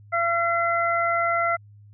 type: harmonic tone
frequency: 680 Hz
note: F5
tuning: 46 cents flat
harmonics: 1 / 2 / 3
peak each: -24 / -23 / -27 dBFS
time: 0.12-1.57 s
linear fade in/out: 20 ms
effects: added 103 Hz sine -46 dBFS peak until 1.93 s